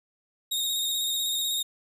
sawtooth tone with vibrato, 3729 Hz, A#7, in tune, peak -23 dBFS, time 0.51-1.63 s, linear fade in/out 10 ms, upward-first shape square, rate 16 Hz, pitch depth 28 cents each way, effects none

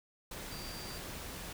sine tone in noise, 4706 Hz, D8, 3 cents sharp, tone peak -48 dBFS, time 0.51-0.98 s, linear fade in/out 5 ms, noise pink, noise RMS -44 dBFS, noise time 0.31-1.53 s, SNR -7 dB, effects none

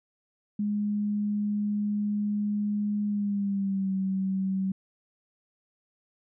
sine tone with pitch glide, 207.3 to 191.2 Hz, G#3 to G3, -3 to -43 cents, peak -25 dBFS, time 0.59-4.72 s, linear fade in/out 5 ms, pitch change -140 cents, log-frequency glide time 3.06-3.92 s, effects none

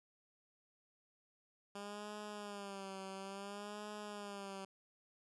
10% pulse tone with vibrato, 200.7 Hz, G3, 41 cents sharp, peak -37 dBFS, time 1.75-4.65 s, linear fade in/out 5 ms, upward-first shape sine, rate 0.58 Hz, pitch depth 77 cents each way, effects resampled to 24000 Hz

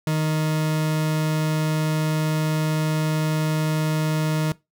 40% pulse tone, 155.56 Hz, D#3, in tune, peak -19 dBFS, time 0.07-4.52 s, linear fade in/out 2 ms, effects noise-tail reverb RT60 0.2 s tail -20 dB re dry

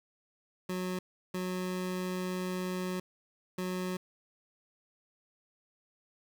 25% pulse tone bursts at uneven times, 183.2 Hz, F#3, 17 cents flat, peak -29 dBFS, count 3, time 0.69-0.99 / 1.34-3 / 3.58-3.97 s, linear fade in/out 5 ms, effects 10-bit

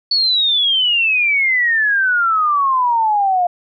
sine exponential sweep, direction down, 4478 to 698.5 Hz, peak -12 dBFS, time 0.11-3.47 s, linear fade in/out 5 ms, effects none

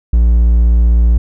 triangle tone, 57.9 Hz, A#1, 11 cents flat, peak -4 dBFS, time 0.13-1.18 s, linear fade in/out 5 ms, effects none

